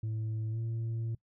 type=tone with pitch glide; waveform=sine; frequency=110 to 113.94 Hz; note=A2 to A#2; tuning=0 to -39 cents; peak=-29 dBFS; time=0.03-1.15 s; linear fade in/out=5 ms; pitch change=+61 cents; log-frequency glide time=0.51-0.58 s; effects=noise-tail reverb RT60 0.1 s tail -23 dB re dry + tanh soft clip ceiling -31 dBFS